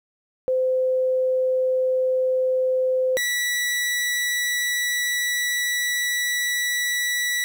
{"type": "tone pair in turn", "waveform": ["sine", "sawtooth"], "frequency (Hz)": [515, 1951.1], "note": ["C5", "B6"], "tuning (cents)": [-28, -22], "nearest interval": "octave + major seventh", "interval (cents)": 2306, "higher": "second", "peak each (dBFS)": -18, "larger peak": "neither", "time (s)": [[0.48, 3.17], [3.17, 7.44]], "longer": "second", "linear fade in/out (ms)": 0, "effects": ["10-bit"]}